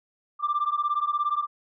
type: beating tone pair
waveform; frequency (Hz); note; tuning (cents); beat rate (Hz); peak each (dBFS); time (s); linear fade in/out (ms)
sine; 1174.7 / 1191.7; D6 / D6; 0 / +25; 17; -25; 0.39-1.47; 50
effects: tanh soft clip ceiling -18 dBFS